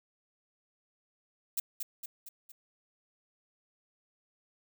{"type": "noise with echo", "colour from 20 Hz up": "violet", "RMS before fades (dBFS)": -31, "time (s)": [1.57, 1.6], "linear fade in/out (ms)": 5, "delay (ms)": 230, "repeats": 4, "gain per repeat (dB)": -5, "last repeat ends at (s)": 2.52, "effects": []}